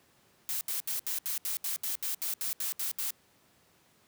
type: noise bursts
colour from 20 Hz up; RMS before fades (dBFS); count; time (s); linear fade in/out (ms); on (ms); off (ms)
blue; -33; 14; 0.49-3.106; 0; 120; 72
effects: pink hiss -65 dBFS RMS until 4.07 s + high-pass 100 Hz 12 dB/octave

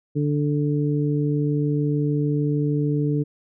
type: harmonic tone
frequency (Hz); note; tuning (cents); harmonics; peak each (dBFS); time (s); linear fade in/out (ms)
146.83; D3; 0; 1 / 2 / 3; -21 / -24 / -28; 0.15-3.24; 20
effects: none

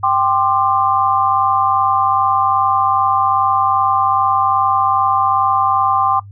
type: chord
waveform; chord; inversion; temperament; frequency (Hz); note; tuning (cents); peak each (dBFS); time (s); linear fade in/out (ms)
sine; G suspended fourth; none; equal with one note detuned; 784 / 1046.5 / 1189; G5 / C6 / D6; 0 / 0 / +21; -16; 0.03-6.2; 10
effects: noise-tail reverb RT60 0.1 s tail -21 dB re dry + added 100 Hz sine -33 dBFS peak until 6.31 s

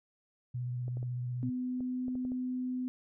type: tone with vibrato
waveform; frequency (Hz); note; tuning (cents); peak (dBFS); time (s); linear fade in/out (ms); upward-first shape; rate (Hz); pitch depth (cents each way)
sine; 123.47; B2; 0; -33; 0.54-1.5; 10; sine; 16; 23
type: clicks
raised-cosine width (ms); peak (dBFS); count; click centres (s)
2; -34; 8; 0.881 / 0.971 / 1.029 / 1.806 / 2.082 / 2.154 / 2.251 / 2.319
type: tone with pitch glide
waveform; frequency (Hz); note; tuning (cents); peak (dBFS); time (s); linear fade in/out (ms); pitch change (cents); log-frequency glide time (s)
sine; 251.5 to 253; B3 to B3; +32 to +42; -32; 1.43-2.88; 0; +10; 1.61-2.04
effects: none

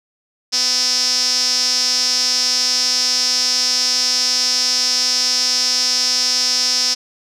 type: tone with band-pass filter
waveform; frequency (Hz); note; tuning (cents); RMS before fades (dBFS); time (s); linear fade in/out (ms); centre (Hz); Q
sawtooth; 251.8; B3; +34; -17; 0.52-6.95; 20; 5300; 8.7
effects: none

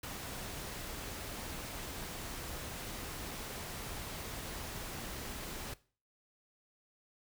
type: noise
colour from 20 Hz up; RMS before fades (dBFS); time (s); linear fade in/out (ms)
pink; -43; 0.03-5.74; 5
effects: noise-tail reverb RT60 0.4 s tail -19 dB re dry

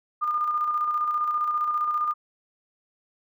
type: tone with tremolo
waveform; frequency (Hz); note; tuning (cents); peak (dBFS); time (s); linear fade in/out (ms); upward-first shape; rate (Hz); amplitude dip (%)
sine; 1212; D#6; -46; -21; 0.21-2.14; 20; square; 15; 35
effects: none

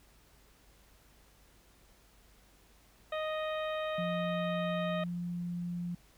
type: harmonic tone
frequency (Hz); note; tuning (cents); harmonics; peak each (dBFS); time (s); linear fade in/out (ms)
622.3; D#5; 0; 1 / 2 / 3 / 4 / 5 / 6; -34 / -40 / -44 / -47 / -49 / -49; 3.12-5.04; 5
type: tone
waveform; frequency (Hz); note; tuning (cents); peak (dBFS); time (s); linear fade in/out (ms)
sine; 174.61; F3; 0; -34; 3.98-5.95; 5
effects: added 50 Hz sine -64 dBFS peak until 6.17 s + pink hiss -64 dBFS RMS until 6.17 s

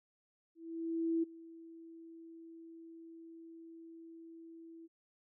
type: tone with ADSR envelope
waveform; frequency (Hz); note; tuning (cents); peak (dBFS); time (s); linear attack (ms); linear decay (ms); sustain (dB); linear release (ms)
sine; 329.6; E4; 0; -29; 0.55-4.88; 680; 13; -21; 29
effects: none

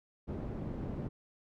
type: low-pass noise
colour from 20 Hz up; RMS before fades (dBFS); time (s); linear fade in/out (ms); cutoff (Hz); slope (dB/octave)
white; -39; 0.27-1.09; 20; 270; 12
effects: none

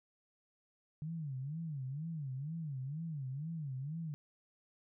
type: tone with vibrato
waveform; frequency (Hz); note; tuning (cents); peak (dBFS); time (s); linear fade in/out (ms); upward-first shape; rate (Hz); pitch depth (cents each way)
sine; 146.83; D3; 0; -38; 1.02-4.14; 0; sine; 2.1; 220
effects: none

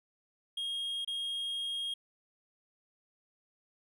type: tone with dropouts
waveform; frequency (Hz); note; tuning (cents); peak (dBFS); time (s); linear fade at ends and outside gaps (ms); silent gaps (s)
triangle; 3254; G#7; -36; -32; 0.57-1.94; 5; 1.048-1.075
effects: none

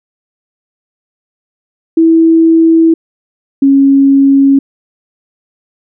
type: tone pair in turn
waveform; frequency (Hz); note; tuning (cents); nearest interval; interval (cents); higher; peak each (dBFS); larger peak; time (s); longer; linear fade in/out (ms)
sine; 326.9 / 274.9; E4 / C#4; -14 / -14; minor third; 300; first; -3; neither; 1.97-2.94 / 3.62-4.59; neither; 5
effects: none

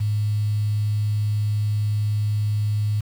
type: tone with quantisation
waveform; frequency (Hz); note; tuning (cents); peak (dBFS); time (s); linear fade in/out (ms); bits
sine; 105.2; G#2; +23; -19; 0-3.01; 10; 7
effects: none

